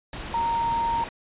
sine tone in noise, 927 Hz, A#5, 10 cents flat, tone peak -22 dBFS, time 0.34-1.04 s, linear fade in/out 2 ms, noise pink, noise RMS -35 dBFS, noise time 0.13-1.09 s, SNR +10 dB, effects resampled to 8000 Hz

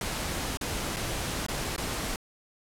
pink noise with dropouts, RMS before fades -32 dBFS, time 0.01-2.16 s, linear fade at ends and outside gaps 2 ms, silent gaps 0.572-0.611 / 0.963-0.967 / 1.465-1.484 / 1.763-1.779 s, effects low-pass 12000 Hz 12 dB/octave

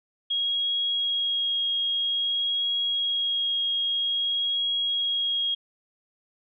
sine tone with vibrato, 3285 Hz, G#7, 20 cents flat, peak -23 dBFS, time 0.3-5.55 s, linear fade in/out 10 ms, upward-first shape sine, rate 0.51 Hz, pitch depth 8 cents each way, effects none

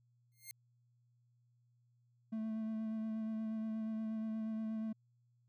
5% pulse tone with exponential growth, 2118 Hz, C7, 21 cents sharp, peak -33 dBFS, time 0.32-0.51 s, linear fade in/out 0 ms, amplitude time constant 40 ms
triangle tone with vibrato, 220 Hz, A3, in tune, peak -35 dBFS, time 2.32-4.93 s, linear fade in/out 10 ms, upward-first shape sine, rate 8.4 Hz, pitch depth 16 cents each way
effects added 120 Hz sine -70 dBFS peak until 5.48 s

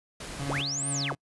pink noise, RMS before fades -39 dBFS, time 0.2-0.62 s, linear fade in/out 5 ms
30% pulse tone with tremolo, 140 Hz, C#3, 18 cents sharp, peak -28 dBFS, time 0.39-1.15 s, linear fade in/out 5 ms, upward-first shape sine, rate 2.1 Hz, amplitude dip 55%
sine linear two-way sweep, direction up then down, 193.9 to 9380 to 193.9 Hz, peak -29 dBFS, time 0.49-1.13 s, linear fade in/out 2 ms, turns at 0.89 s
effects noise-tail reverb RT60 0.1 s tail -26 dB re dry + resampled to 24000 Hz

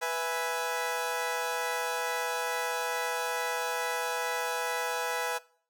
20% pulse chord, E major, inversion second, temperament equal, 493.9 / 659.3 / 830.6 Hz, B4 / E5 / G#5, 0 / 0 / 0 cents, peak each -28 / -31 / -29 dBFS, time 0.01-5.39 s, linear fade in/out 20 ms, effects noise-tail reverb RT60 0.5 s tail -21 dB re dry

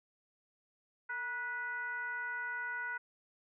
sine tone with frequency modulation, 1469 Hz, F#6, 13 cents flat, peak -36 dBFS, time 1.09-2.98 s, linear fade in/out 10 ms, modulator 507 Hz, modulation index 0.74, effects none

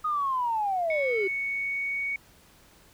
sine linear sweep, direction down, 1256 to 371.2 Hz, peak -24 dBFS, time 0.04-1.28 s, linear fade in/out 10 ms
sine tone with pitch glide, 2217 to 2234 Hz, C#7 to C#7, 0 to +13 cents, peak -27 dBFS, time 0.9-2.16 s, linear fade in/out 2 ms, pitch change +13 cents, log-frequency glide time 1.25-2.01 s
effects tanh soft clip ceiling -17 dBFS + pink hiss -57 dBFS RMS until 2.93 s

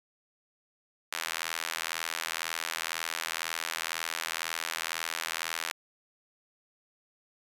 sawtooth tone with high-pass filter, 82 Hz, E2, 9 cents flat, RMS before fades -35 dBFS, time 1.12-5.72 s, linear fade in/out 5 ms, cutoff 1600 Hz, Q 0.9, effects resampled to 32000 Hz

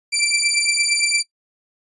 15% pulse beating tone pair, 2340 / 2348.7 Hz, D7 / D7, -7 / 0 cents, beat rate 8.7 Hz, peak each -13 dBFS, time 0.12-1.23 s, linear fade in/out 20 ms, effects noise-tail reverb RT60 0.1 s tail -20 dB re dry + resampled to 24000 Hz

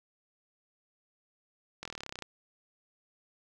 slowing click train, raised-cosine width 0.2 ms, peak -22 dBFS, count 15, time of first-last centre 1.83-2.223 s, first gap 23 ms, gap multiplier 1.03, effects none

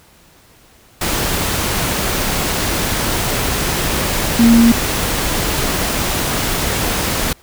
sine tone in noise, 232.2 Hz, A#3, 7 cents flat, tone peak -6 dBFS, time 4.39-4.72 s, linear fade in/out 5 ms, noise pink, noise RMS -18 dBFS, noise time 1.01-7.33 s, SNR +9 dB, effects pink hiss -48 dBFS RMS until 7.42 s

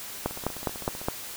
two click trains, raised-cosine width 1 ms, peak -24 / -11 dBFS, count 12 / 5, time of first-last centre 0.31-1.015 / 0.26-1.085 s, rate 15.6 / 4.85 Hz, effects white hiss -39 dBFS RMS until 1.36 s

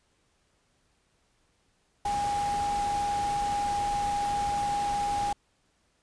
sine tone in noise, 816 Hz, G#5, 31 cents flat, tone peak -26 dBFS, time 2.05-5.33 s, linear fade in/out 5 ms, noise pink, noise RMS -38 dBFS, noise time 2.05-5.33 s, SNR +9 dB, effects pink hiss -70 dBFS RMS until 6.02 s + resampled to 22050 Hz

